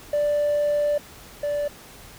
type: tone pair in turn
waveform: triangle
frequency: 587.3 / 583.2 Hz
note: D5 / D5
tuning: 0 / -12 cents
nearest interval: unison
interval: 12 cents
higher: first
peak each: -16 / -20 dBFS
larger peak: first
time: 0.13-0.98 / 1.43-1.68 s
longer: first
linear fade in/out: 5 ms
effects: tanh soft clip ceiling -15 dBFS + pink hiss -45 dBFS RMS until 2.18 s